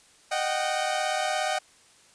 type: tone cluster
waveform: sawtooth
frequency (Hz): 617 / 736 / 773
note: D#5 / F#5 / G5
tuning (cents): -15 / -9 / -24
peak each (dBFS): -26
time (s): 0.31-1.59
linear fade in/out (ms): 10
effects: white hiss -57 dBFS RMS until 2.14 s + resampled to 22050 Hz